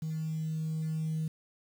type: tone with level ramp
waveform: sine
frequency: 158.2 Hz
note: D#3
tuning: 29 cents sharp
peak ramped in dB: -31 to -28 dBFS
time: 0.02-1.28 s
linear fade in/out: 5 ms
effects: tanh soft clip ceiling -27 dBFS + 9-bit